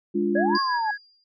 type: chord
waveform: sine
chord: D diminished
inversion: second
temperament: equal with one note detuned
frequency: 207.7 / 291.1 / 349.2 Hz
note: Ab3 / D4 / F4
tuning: 0 / -15 / 0 cents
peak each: -25 / -27 / -23 dBFS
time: 0.14-0.58 s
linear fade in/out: 20 ms
type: tone with tremolo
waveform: sine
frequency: 1661 Hz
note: G#6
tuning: in tune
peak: -25 dBFS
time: 0.35-0.98 s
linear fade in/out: 10 ms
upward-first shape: sine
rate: 5.8 Hz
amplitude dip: 90%
type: linear two-way sweep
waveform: sine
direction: up then down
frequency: 539 to 1105 to 834 Hz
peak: -22 dBFS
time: 0.35-0.91 s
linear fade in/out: 5 ms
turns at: 0.59 s
type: tone with exponential decay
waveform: sine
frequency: 4803 Hz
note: D8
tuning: 38 cents sharp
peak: -24 dBFS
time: 0.55-1.24 s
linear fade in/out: 2 ms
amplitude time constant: 150 ms
effects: MP3 96 kbps